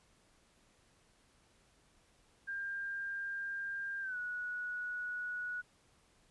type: tone with pitch glide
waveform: sine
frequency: 1598 to 1465.4 Hz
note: G6 to F#6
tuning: +33 to -17 cents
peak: -37 dBFS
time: 2.47-5.62 s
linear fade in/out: 20 ms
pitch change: -150 cents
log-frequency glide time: 4.01-4.17 s
effects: pink hiss -69 dBFS RMS until 6.3 s + resampled to 24000 Hz